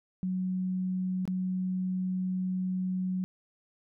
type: tone with dropouts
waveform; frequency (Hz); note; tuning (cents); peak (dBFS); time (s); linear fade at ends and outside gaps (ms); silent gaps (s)
sine; 185; F#3; 0; -28; 0.23-3.24; 0; 1.254-1.277
effects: none